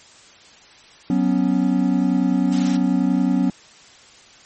triangle chord, F# suspended fourth, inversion none, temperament equal, 185 / 246.9 / 277.2 Hz, F#3 / B3 / C#4, 0 / 0 / 0 cents, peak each -18 dBFS, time 1.1-3.5 s, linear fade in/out 2 ms
white noise, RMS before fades -32 dBFS, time 2.52-2.77 s, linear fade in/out 5 ms
effects white hiss -47 dBFS RMS until 4.45 s + MP3 32 kbps

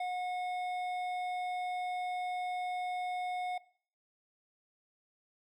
sine tone with hard clipping, 726 Hz, F#5, 33 cents flat, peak -35 dBFS, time 0-3.58 s, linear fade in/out 5 ms, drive 9 dB, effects noise-tail reverb RT60 0.5 s tail -19 dB re dry

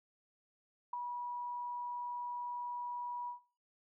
sine tone with ADSR envelope, 971 Hz, B5, 30 cents flat, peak -32 dBFS, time 0.93-3.4 s, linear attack 6 ms, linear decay 4 ms, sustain -6 dB, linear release 120 ms, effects noise-tail reverb RT60 0.4 s tail -20 dB re dry

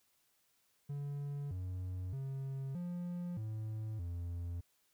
triangle tone with pitch steps, 142.8 / 91.6 / 135.1 / 175.9 / 109 / 86.4 Hz, D3 / F#2 / C#3 / F3 / A2 / F2, -48 / -17 / -44 / +13 / -16 / -18 cents, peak -36 dBFS, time 0.89-4.61 s, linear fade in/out 10 ms, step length 620 ms, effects white hiss -75 dBFS RMS until 4.93 s

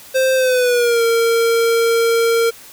square tone with pitch glide, 523.3 to 460.9 Hz, C5 to A#4, 0 to -20 cents, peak -13 dBFS, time 0.14-2.51 s, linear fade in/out 20 ms, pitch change -220 cents, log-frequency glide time 0.35-1.03 s, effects white hiss -40 dBFS RMS until 2.72 s

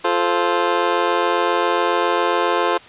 20% pulse chord, F major, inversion none, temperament just, 349.2 / 436.5 / 523.8 Hz, F4 / A4 / C5, 0 / -14 / +2 cents, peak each -16 dBFS, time 0.04-2.78 s, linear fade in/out 10 ms, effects white hiss -42 dBFS RMS until 2.88 s + resampled to 8000 Hz

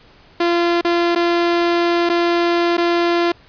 sawtooth tone with dropouts, 343.9 Hz, F4, 27 cents flat, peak -10 dBFS, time 0.4-3.32 s, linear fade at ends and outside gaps 5 ms, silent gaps 0.812-0.847 / 1.151-1.158 / 2.092-2.097 / 2.77-2.779 s, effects pink hiss -48 dBFS RMS until 3.48 s + resampled to 11025 Hz

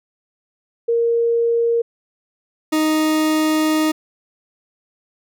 sine / 40% pulse tone pair in turn, 466.2 / 311.2 Hz, A#4 / D#4, 0 / 0 cents, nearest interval perfect fifth, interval 700 cents, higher first, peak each -14 dBFS, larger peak neither, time 0.88-1.82 / 2.72-3.92 s, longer second, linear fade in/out 10 ms, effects none

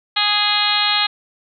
harmonic tone, 415 Hz, G#4, 1 cent flat, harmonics 2 / 3 / 4 / 5 / 6 / 7 / 8 / 9 / 10, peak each -24 / -24 / -26 / -26 / -25 / -26 / -22 / -22 / -21 dBFS, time 0.16-1.07 s, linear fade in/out 10 ms, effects none

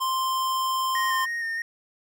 square tone, 1046.5 Hz, C6, in tune, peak -24 dBFS, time 0-1.26 s, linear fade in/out 20 ms
triangle tone with vibrato, 1845 Hz, A#6, 18 cents flat, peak -25 dBFS, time 0.95-1.62 s, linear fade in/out 2 ms, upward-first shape square, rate 3.2 Hz, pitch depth 19 cents each way
effects none

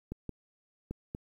clicks, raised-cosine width 3 ms, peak -24 dBFS, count 4, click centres 0.12 / 0.293 / 0.91 / 1.149 s, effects 10-bit

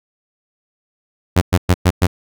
sawtooth tone bursts, 90.3 Hz, F#2, 42 cents flat, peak -5 dBFS, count 5, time 1.36-2.07 s, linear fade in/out 10 ms, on 54 ms, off 110 ms, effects none

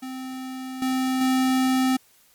square tone with level steps, 259.7 Hz, C4, 13 cents flat, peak -32 / -22 / -19 dBFS, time 0.02-1.97 s, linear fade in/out 10 ms, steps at 0.82 / 1.21 s, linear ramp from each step 2 ms, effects white hiss -58 dBFS RMS until 2.34 s + MP3 96 kbps

